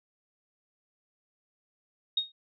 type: tone with exponential decay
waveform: sine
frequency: 3729 Hz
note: A#7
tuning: in tune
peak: -21 dBFS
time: 2.17-2.32 s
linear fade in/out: 5 ms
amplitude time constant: 32 ms
effects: none